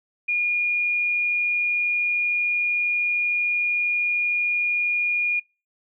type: tone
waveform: sine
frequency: 2431 Hz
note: D#7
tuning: 41 cents flat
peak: -20 dBFS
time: 0.28-5.4 s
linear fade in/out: 10 ms
effects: noise-tail reverb RT60 0.3 s tail -25 dB re dry